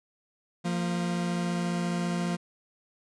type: tone pair together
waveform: 40% pulse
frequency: 174.61 / 229.2 Hz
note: F3 / A#3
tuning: 0 / -29 cents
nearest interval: perfect fourth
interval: 471 cents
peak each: -27 / -34 dBFS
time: 0.64-2.37 s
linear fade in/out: 20 ms
effects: resampled to 22050 Hz